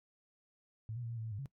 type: tone with pitch steps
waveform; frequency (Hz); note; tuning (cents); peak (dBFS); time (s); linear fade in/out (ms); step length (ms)
sine; 110.4 / 121.9 / 115.6 / 117.1 / 111.4 / 112.2 / 101.6 / 137.8; A2 / B2 / A#2 / A#2 / A2 / A2 / G#2 / C#3; +6 / -22 / -14 / +8 / +22 / +34 / -38 / -10; -39; 0.89-1.458; 0; 71
effects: noise-tail reverb RT60 0.1 s tail -19 dB re dry